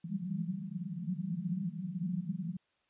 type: band-pass noise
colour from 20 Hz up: pink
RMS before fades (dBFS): -37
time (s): 0.04-2.57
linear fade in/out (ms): 5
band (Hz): 160 to 200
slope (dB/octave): 96
effects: white hiss -75 dBFS RMS until 2.89 s + resampled to 8000 Hz